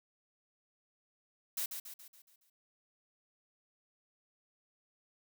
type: noise with echo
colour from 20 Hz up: blue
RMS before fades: -36 dBFS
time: 1.57-1.66 s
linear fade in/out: 5 ms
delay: 140 ms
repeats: 6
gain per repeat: -6 dB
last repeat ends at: 2.5 s
effects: none